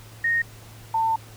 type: tone pair in turn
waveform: sine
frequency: 1856 / 896.4 Hz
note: A#6 / A5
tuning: -8 / +32 cents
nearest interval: octave + minor second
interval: 1260 cents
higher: first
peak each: -19 dBFS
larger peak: neither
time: 0.24-0.42 / 0.94-1.16 s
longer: second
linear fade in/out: 5 ms
effects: added 110 Hz sine -44 dBFS peak until 1.36 s + pink hiss -48 dBFS RMS until 1.36 s